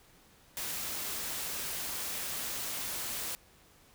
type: noise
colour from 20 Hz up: white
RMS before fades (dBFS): -37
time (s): 0.57-3.35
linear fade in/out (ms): 0
effects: pink hiss -61 dBFS RMS until 3.94 s